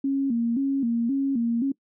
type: tone with vibrato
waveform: sine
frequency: 252.7 Hz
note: B3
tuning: 40 cents sharp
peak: -21 dBFS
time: 0.04-1.72 s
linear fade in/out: 5 ms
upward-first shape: square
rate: 1.9 Hz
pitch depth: 140 cents each way
effects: noise-tail reverb RT60 0.1 s tail -22 dB re dry